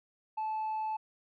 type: tone with tanh clipping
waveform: triangle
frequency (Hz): 870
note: A5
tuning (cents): -20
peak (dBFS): -32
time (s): 0.37-0.97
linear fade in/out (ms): 10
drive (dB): 6
effects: none